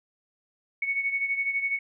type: beating tone pair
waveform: sine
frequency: 2217 / 2229 Hz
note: C#7 / C#7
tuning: 0 / +9 cents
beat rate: 12 Hz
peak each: -26 / -32 dBFS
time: 0.82-1.79 s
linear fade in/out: 5 ms
effects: none